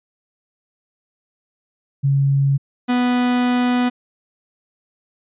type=tone pair in turn; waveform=sine / 45% pulse; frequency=138.59 / 246.9 Hz; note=C#3 / B3; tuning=0 / 0 cents; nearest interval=minor seventh; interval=1000 cents; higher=second; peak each=-13 / -15 dBFS; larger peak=first; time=2.03-2.58 / 2.88-3.9 s; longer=second; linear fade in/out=20 ms; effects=resampled to 8000 Hz